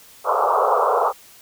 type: band-pass noise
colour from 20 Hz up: white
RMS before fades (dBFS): -18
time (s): 0.24-1.13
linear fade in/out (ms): 50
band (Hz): 410 to 1300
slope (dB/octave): 96
effects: white hiss -47 dBFS RMS until 1.41 s